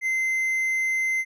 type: tone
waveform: triangle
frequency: 2070 Hz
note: C7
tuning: 19 cents flat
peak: -20 dBFS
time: 0.01-1.25 s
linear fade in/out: 50 ms
effects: none